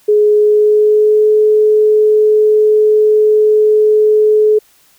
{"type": "tone with pitch glide", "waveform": "sine", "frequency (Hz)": [420.3, 427.4], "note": ["G#4", "G#4"], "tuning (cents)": [21, 50], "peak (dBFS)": -6, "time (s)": [0.08, 4.59], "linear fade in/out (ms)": 10, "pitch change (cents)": 29, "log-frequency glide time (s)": [0.36, 1.29], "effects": ["white hiss -50 dBFS RMS until 4.98 s"]}